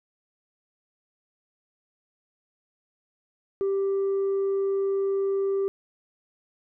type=tone with tanh clipping; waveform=sine; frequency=392 Hz; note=G4; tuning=in tune; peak=-23 dBFS; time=3.61-5.68 s; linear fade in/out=0 ms; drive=1 dB; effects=none